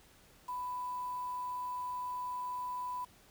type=tone with quantisation; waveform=sine; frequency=994 Hz; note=B5; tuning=11 cents sharp; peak=-36 dBFS; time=0.48-3.05 s; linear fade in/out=10 ms; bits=9; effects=pink hiss -62 dBFS RMS until 3.3 s